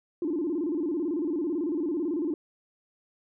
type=tone with vibrato; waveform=sine; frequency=319.5 Hz; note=D#4; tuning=46 cents sharp; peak=-25 dBFS; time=0.22-2.34 s; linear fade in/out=2 ms; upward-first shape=square; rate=18 Hz; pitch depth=150 cents each way; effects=tanh soft clip ceiling -21 dBFS